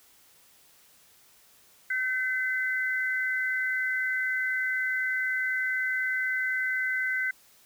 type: tone pair together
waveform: sine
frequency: 1538 / 2032 Hz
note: G6 / B6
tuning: -33 / +49 cents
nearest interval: perfect fourth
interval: 482 cents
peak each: -28 / -29 dBFS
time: 1.9-7.31 s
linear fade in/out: 5 ms
effects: white hiss -59 dBFS RMS until 7.65 s